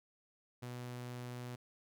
sawtooth tone, 123.1 Hz, B2, 5 cents flat, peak -39 dBFS, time 0.62-1.56 s, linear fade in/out 10 ms, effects none

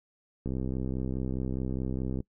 click train, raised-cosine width 3 ms, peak -20 dBFS, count 114, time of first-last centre 0.46-2.204 s, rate 64.8 Hz, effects noise-tail reverb RT60 0.1 s tail -23 dB re dry

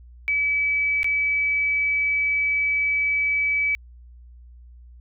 sine tone with dropouts, 2292 Hz, D7, 43 cents flat, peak -19 dBFS, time 0.28-3.75 s, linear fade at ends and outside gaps 0 ms, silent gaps 1.031-1.044 s, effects added 60 Hz sine -43 dBFS peak until 5 s

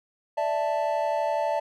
triangle chord, D suspended second, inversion none, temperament equal, 587.3 / 659.3 / 880 Hz, D5 / E5 / A5, 0 / 0 / 0 cents, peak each -26 dBFS, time 0.37-1.6 s, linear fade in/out 10 ms, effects none

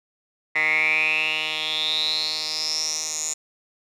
10% pulse tone with band-pass filter sweep, 155.6 Hz, D#3, in tune, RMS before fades -24 dBFS, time 0.55-3.34 s, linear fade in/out 10 ms, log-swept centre 2000 to 7000 Hz, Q 9.8, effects none

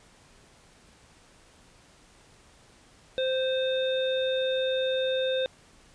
harmonic tone, 521 Hz, C5, 7 cents flat, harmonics 1 / 3 / 5 / 7, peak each -25 / -38 / -42 / -33 dBFS, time 3.18-5.46 s, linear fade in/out 0 ms, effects pink hiss -57 dBFS RMS until 5.94 s + resampled to 22050 Hz

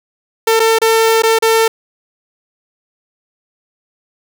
sawtooth tone with dropouts, 449.2 Hz, A4, 36 cents sharp, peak -5 dBFS, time 0.47-1.68 s, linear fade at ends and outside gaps 5 ms, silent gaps 0.596-0.6 / 0.787-0.816 / 1.222-1.234 / 1.388-1.423 s, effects none

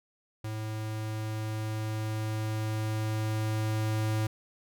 square tone with level ramp, 108.8 Hz, A2, 19 cents flat, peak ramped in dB -34 to -27 dBFS, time 0.44-4.27 s, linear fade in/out 5 ms, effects none

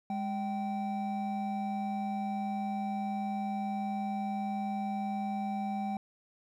triangle tone pair together, 205.3 / 775 Hz, G#3 / G5, -20 / -20 cents, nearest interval octave + major seventh, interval 2300 cents, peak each -32 / -33 dBFS, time 0.1-5.97 s, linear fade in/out 2 ms, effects none

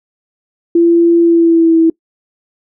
sine tone with pitch glide, 339 to 326.7 Hz, E4 to E4, +49 to -15 cents, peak -5 dBFS, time 0.75-1.9 s, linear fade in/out 5 ms, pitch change -64 cents, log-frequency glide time 1.21-1.78 s, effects noise-tail reverb RT60 0.1 s tail -23 dB re dry

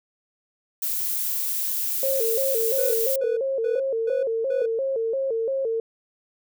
violet noise, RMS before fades -26 dBFS, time 0.82-3.16 s, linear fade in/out 5 ms
sine tone with vibrato, 493.9 Hz, B4, in tune, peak -22 dBFS, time 2.03-5.8 s, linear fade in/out 2 ms, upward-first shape square, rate 2.9 Hz, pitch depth 150 cents each way
triangle tone bursts, 492.9 Hz, B4, 3 cents flat, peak -23 dBFS, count 5, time 2.78-4.66 s, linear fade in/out 5 ms, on 160 ms, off 270 ms
effects none

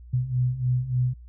sine beating tone pair, 123.47 / 126.87 Hz, B2 / B2, 0 / +47 cents, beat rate 3.4 Hz, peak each -27 / -23 dBFS, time 0.13-1.14 s, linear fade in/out 10 ms, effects added 60 Hz sine -42 dBFS peak until 1.28 s

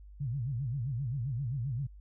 sine tone with vibrato, 127.9 Hz, C3, 39 cents flat, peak -31 dBFS, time 0.2-1.87 s, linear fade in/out 10 ms, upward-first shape sine, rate 7.6 Hz, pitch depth 220 cents each way, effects added 50 Hz sine -48 dBFS peak until 2 s

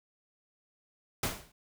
pink noise with exponential decay, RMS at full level -27 dBFS, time 1.23-1.52 s, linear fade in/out 5 ms, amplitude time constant 63 ms, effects none

